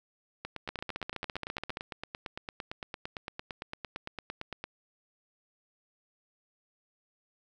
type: two click trains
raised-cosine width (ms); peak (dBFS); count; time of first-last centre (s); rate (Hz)
0.3; -21 / -19; 38 / 17; 0.45-4.64 / 0.69-1.771; 8.83 / 14.8
effects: none